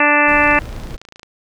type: harmonic tone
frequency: 293.7 Hz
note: D4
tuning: in tune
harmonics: 1 / 2 / 3 / 4 / 5 / 6 / 7 / 8 / 9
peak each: -20 / -19 / -18 / -19 / -22 / -16 / -19 / -22 / -18 dBFS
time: 0-0.59 s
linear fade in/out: 2 ms
type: noise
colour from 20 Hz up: brown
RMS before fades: -28 dBFS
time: 0.27-0.97 s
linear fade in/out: 20 ms
type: click train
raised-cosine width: 0.2 ms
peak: -21 dBFS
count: 23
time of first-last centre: 0.44-1.231 s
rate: 27.8 Hz
effects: none